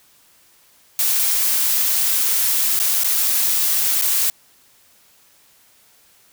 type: noise with dropouts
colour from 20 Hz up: blue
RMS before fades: -18 dBFS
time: 0.99-4.3 s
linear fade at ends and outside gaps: 1 ms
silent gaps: 2.791-2.799 / 3.036-3.044 / 4.014-4.021 s
effects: white hiss -54 dBFS RMS until 6.32 s